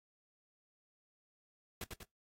pink noise with echo, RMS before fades -42 dBFS, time 1.81-1.84 s, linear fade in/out 2 ms, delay 96 ms, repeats 2, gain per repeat -4 dB, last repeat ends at 2.032 s, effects noise-tail reverb RT60 0.2 s tail -25 dB re dry + AAC 48 kbps

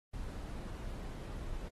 brown noise, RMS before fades -42 dBFS, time 0.13-1.69 s, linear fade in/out 10 ms, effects AAC 32 kbps

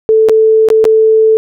sine tone with dropouts, 440 Hz, A4, in tune, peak -4 dBFS, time 0.09-1.37 s, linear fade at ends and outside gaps 0 ms, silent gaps 0.287-0.295 / 0.687-0.702 / 0.842-0.852 s, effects none

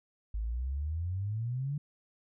sine exponential sweep, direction up, 51.3 to 148.9 Hz, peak -31 dBFS, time 0.34-1.78 s, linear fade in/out 5 ms, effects none

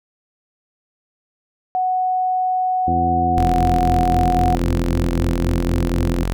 sine tone with pitch glide, 740 to 728.1 Hz, F#5 to F#5, 0 to -28 cents, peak -16 dBFS, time 1.75-4.55 s, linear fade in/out 0 ms, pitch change -28 cents, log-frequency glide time 3.04-3.66 s
harmonic tone, 85.3 Hz, F2, 40 cents flat, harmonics 1 / 2 / 3 / 4 / 5 / 6, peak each -23 / -26 / -24 / -26 / -40 / -34 dBFS, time 2.87-6.24 s, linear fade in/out 10 ms
sawtooth tone, 44.56 Hz, F1, 36 cents sharp, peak -15 dBFS, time 3.37-6.33 s, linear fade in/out 0 ms
effects none

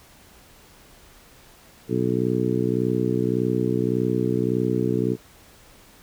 harmonic tone, 61.74 Hz, B1, in tune, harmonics 2 / 3 / 4 / 5 / 6 / 7, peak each -27 / -27 / -27 / -27 / -27 / -27 dBFS, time 1.88-5.17 s, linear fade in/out 50 ms, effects pink hiss -51 dBFS RMS until 6.02 s

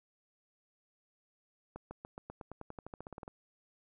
accelerating click train, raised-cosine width 1 ms, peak -30 dBFS, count 18, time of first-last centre 1.76-3.279 s, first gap 150 ms, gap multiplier 0.93, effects none

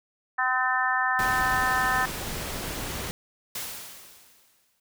harmonic tone, 255.6 Hz, C4, 40 cents flat, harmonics 3 / 4 / 5 / 6 / 7, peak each -29 / -29 / -29 / -31 / -26 dBFS, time 0.38-2.06 s, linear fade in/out 10 ms
pink noise, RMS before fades -33 dBFS, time 1.19-3.11 s, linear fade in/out 0 ms
white noise with exponential decay, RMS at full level -32 dBFS, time 3.55-4.8 s, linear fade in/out 5 ms, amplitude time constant 270 ms
effects none

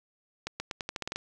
accelerating click train, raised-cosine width 0.2 ms, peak -16 dBFS, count 10, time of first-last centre 0.47-1.16 s, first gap 130 ms, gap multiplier 0.86, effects none

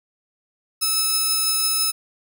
5% pulse tone pair together, 1300 / 5194 Hz, E6 / E8, -24 / -26 cents, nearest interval 2 octaves, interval 2398 cents, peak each -14 dBFS, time 0.81-1.92 s, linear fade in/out 20 ms, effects none

